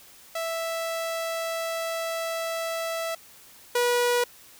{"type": "tone pair in turn", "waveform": "sawtooth", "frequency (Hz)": [659.3, 485.4], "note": ["E5", "B4"], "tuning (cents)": [0, -30], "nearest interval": "perfect fourth", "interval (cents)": 530, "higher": "first", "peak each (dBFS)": [-24, -17], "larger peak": "second", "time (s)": [[0.35, 3.15], [3.75, 4.24]], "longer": "first", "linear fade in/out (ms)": 5, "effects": ["white hiss -51 dBFS RMS until 4.59 s"]}